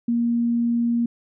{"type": "tone", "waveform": "sine", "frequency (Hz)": 235.5, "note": "A#3", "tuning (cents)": 18, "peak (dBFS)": -18, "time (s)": [0.08, 1.06], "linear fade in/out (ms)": 5, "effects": []}